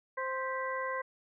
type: harmonic tone with a mistuned harmonic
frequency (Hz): 523.3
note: C5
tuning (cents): 0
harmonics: 1 / 2 / 3 / 4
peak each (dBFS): -37 / -36 / -41 / -40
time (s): 0.17-1.02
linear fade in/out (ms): 10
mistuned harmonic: 4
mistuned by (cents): -110
effects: none